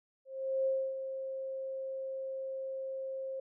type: tone with ADSR envelope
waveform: sine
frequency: 532 Hz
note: C5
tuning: 29 cents sharp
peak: -27 dBFS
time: 0.25-3.4 s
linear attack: 410 ms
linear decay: 280 ms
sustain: -9 dB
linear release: 5 ms
effects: none